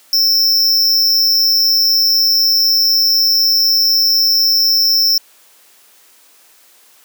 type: tone with amplitude modulation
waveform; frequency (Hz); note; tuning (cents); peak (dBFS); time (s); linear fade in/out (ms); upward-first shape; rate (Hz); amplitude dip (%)
square; 5340; E8; +22; -6; 0.13-5.18; 2; sine; 204; 95
effects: white hiss -48 dBFS RMS until 7.04 s + high-pass 300 Hz 12 dB/octave